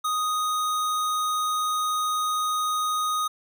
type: tone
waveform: square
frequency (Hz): 1244.5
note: D#6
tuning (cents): 0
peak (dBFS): -24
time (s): 0.04-3.28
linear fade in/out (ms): 10
effects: none